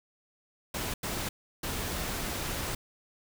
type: noise bursts at uneven times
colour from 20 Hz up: pink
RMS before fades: -34 dBFS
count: 3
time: 0.74-0.94 / 1.03-1.29 / 1.63-2.75 s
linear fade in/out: 5 ms
effects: none